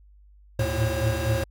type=tone cluster; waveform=square; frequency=76.7 / 107.7 / 111.8 / 116 / 541 Hz; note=D#2 / A2 / A2 / A#2 / C#5; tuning=-24 / -37 / +28 / -8 / -42 cents; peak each=-30 dBFS; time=0.59-1.44 s; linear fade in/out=5 ms; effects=added 50 Hz sine -50 dBFS peak until 1.5 s